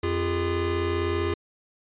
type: tone cluster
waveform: square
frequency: 88.5 / 347.4 / 407.1 Hz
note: F2 / F4 / G#4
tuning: +23 / -9 / -35 cents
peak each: -29 dBFS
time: 0.03-1.34 s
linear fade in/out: 5 ms
effects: resampled to 8000 Hz